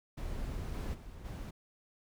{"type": "noise with level steps", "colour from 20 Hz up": "brown", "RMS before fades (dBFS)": [-39, -37, -48, -41], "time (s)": [0.17, 1.51], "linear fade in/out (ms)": 10, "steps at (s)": [0.73, 0.93, 1.24], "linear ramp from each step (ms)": 20, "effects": []}